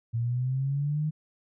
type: linear sweep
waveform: sine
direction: up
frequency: 114.1 to 155.56 Hz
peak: -25 dBFS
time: 0.13-1.11 s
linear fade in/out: 20 ms
effects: none